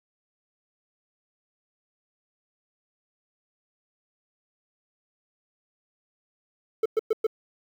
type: tone bursts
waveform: triangle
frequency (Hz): 440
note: A4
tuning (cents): 0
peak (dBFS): -17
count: 4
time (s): 6.83-7.268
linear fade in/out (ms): 5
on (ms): 27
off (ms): 110
effects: 9-bit